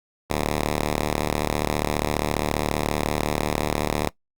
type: ring-modulated tone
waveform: 5% pulse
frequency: 75 Hz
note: D2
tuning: 37 cents sharp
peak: -8 dBFS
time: 0.3-4.09 s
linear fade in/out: 0 ms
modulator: 57.7 Hz
effects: noise-tail reverb RT60 0.1 s tail -19 dB re dry + Opus 48 kbps